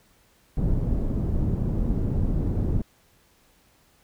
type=low-pass noise; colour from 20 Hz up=pink; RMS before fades=-24 dBFS; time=0.57-2.82 s; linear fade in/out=5 ms; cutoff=250 Hz; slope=12 dB/octave; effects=pink hiss -61 dBFS RMS until 4.03 s